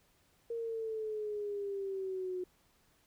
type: exponential sweep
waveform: sine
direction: down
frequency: 466.2 to 362.1 Hz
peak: -35 dBFS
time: 0.5-2.44 s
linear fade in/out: 5 ms
effects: pink hiss -70 dBFS RMS until 3.06 s